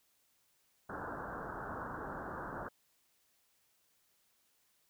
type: low-pass noise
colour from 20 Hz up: white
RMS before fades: -43 dBFS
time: 0.89-2.69 s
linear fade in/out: 10 ms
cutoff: 1600 Hz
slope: 96 dB/octave
effects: white hiss -74 dBFS RMS until 4.89 s